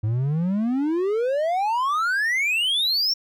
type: exponential sweep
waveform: triangle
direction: up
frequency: 103.83 to 5588 Hz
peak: -18 dBFS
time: 0.03-3.14 s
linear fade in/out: 10 ms
effects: none